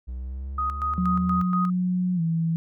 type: exponential sweep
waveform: triangle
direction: up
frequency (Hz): 61.4 to 83.5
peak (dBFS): -28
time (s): 0.07-1.43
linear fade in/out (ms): 20
type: tone with tremolo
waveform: sine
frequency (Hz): 1249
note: D#6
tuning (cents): +6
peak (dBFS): -23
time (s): 0.58-1.7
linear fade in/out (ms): 5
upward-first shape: square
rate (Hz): 4.2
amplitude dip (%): 65
type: tone with pitch glide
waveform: sine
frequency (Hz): 181.4 to 164.43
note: F#3 to E3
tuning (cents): -34 to -4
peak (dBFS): -21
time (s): 0.98-2.56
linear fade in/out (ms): 0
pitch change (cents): -170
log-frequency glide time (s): 2.15-2.21
effects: none